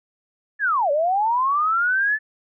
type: linear two-way sweep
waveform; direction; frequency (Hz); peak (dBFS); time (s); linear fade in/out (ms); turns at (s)
sine; down then up; 1760 to 554.4 to 1760; -17; 0.59-2.19; 50; 0.91
effects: none